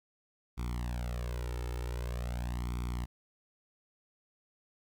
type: tone with flanger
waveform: sawtooth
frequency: 60.2 Hz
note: B1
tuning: 44 cents flat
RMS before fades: -36 dBFS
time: 0.57-3.06 s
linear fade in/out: 20 ms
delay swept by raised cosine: 0.87 to 2.27 ms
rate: 0.45 Hz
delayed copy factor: +1
effects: 12-bit